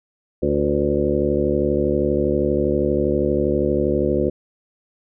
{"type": "harmonic tone with a mistuned harmonic", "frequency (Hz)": 72.5, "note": "D2", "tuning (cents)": -22, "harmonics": [1, 2, 3, 4, 5, 6, 7, 8], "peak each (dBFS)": [-27, -28, -25, -25, -21, -30, -23, -28], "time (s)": [0.42, 4.3], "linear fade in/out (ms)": 10, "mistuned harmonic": 6, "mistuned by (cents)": 58, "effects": []}